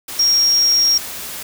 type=tone in noise; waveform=sine; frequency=5588 Hz; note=F8; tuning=in tune; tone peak=-11 dBFS; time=0.19-0.98 s; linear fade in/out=5 ms; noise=white; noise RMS=-29 dBFS; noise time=0.08-1.43 s; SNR=+15 dB; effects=none